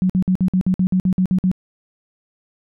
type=tone bursts; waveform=sine; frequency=185 Hz; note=F#3; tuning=in tune; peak=-13 dBFS; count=12; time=0.02-1.515 s; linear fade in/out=0 ms; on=76 ms; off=53 ms; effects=none